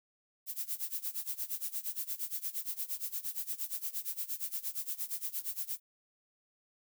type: noise with tremolo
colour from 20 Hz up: violet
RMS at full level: -35 dBFS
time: 0.46-5.8 s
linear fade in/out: 50 ms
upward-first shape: sine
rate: 8.6 Hz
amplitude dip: 90%
effects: none